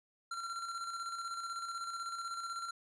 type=tone with tremolo; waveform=square; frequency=1367 Hz; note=F6; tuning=37 cents flat; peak=-38 dBFS; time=0.31-2.71 s; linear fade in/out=5 ms; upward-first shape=square; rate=16 Hz; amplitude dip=40%; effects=resampled to 22050 Hz